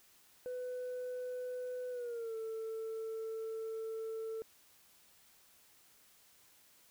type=tone with pitch glide; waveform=sine; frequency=500 to 445.4 Hz; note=B4 to A4; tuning=+21 to +21 cents; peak=-36 dBFS; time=0.46-4.42 s; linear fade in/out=0 ms; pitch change=-200 cents; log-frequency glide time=1.9-2.35 s; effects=tanh soft clip ceiling -37 dBFS + white hiss -65 dBFS RMS until 6.9 s